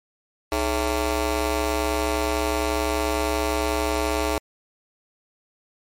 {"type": "ring-modulated tone", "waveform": "15% pulse", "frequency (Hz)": 242.9, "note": "B3", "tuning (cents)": -29, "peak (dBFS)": -12, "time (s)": [0.52, 4.38], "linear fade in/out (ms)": 0, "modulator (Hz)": 177, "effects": ["MP3 64 kbps"]}